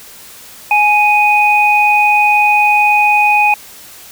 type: tone pair together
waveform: sine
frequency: 835.7 / 2489 Hz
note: G#5 / D#7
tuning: +11 / 0 cents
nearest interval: octave + perfect fifth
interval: 1889 cents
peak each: -10 dBFS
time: 0.71-3.54 s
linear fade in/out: 2 ms
effects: white hiss -36 dBFS RMS until 4.11 s